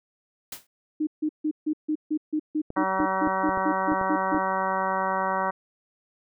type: noise with exponential decay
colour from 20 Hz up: white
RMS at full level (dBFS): -32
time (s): 0.52-0.67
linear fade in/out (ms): 5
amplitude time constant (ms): 32
type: tone bursts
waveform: sine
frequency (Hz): 306.9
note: D#4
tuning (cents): -24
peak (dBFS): -22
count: 16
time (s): 1-4.386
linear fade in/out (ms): 10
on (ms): 71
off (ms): 150
type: clicks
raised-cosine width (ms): 2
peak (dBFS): -22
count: 8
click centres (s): 2.704 / 3.002 / 3.273 / 3.492 / 3.574 / 3.92 / 4.013 / 4.347
type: harmonic tone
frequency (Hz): 190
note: F#3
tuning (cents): +46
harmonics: 1 / 2 / 3 / 4 / 5 / 6 / 7 / 8 / 10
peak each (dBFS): -36 / -37 / -31 / -31 / -28 / -30 / -36 / -34 / -38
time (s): 2.76-5.51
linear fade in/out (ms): 10
effects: none